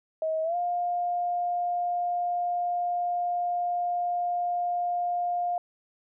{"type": "tone with pitch glide", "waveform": "sine", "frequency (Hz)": [636, 705.7], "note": ["D#5", "F5"], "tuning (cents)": [38, 18], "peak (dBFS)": -25, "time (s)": [0.22, 5.58], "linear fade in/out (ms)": 2, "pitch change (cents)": 180, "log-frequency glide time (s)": [0.43, 0.56], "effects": []}